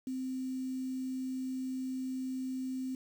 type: tone with quantisation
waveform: sine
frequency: 259.7 Hz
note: C4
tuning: 13 cents flat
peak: -34 dBFS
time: 0.07-2.95 s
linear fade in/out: 2 ms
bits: 9
effects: none